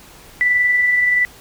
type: tone with amplitude modulation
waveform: sine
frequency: 1975.5 Hz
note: B6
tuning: in tune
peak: -11 dBFS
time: 0.41-1.25 s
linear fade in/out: 0 ms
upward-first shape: sine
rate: 21.2 Hz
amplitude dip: 30%
effects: pink hiss -43 dBFS RMS until 1.4 s